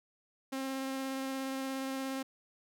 sawtooth tone with vibrato, 266.9 Hz, C4, 35 cents sharp, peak -31 dBFS, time 0.52-2.23 s, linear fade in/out 10 ms, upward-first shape sine, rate 17 Hz, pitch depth 10 cents each way, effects none

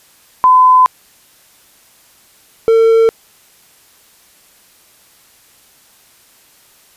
sine / triangle tone pair in turn, 1015 / 452.1 Hz, B5 / A4, +47 / +47 cents, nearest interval octave + major second, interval 1400 cents, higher first, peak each -4 dBFS, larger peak neither, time 0.44-0.86 / 2.68-3.09 s, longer first, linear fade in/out 0 ms, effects white hiss -48 dBFS RMS until 6.96 s + resampled to 32000 Hz

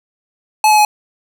square tone with pitch steps, 859 / 850.6 / 842.3 Hz, A5 / G#5 / G#5, -42 / +41 / +24 cents, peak -8 dBFS, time 0.64-0.85 s, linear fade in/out 2 ms, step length 70 ms, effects none

